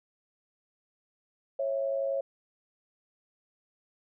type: tone pair together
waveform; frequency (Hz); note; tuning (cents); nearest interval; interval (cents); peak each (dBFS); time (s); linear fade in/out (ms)
sine; 548 / 659.4; C#5 / E5; -20 / 0; minor third; 320; -28 / -35; 1.59-2.21; 5
effects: none